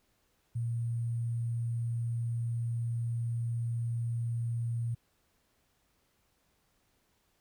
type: tone with sample-and-hold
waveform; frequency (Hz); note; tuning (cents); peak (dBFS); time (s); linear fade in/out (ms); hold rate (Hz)
sine; 117; A#2; +7; -30; 0.55-4.95; 10; 8820
effects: pink hiss -73 dBFS RMS until 7.4 s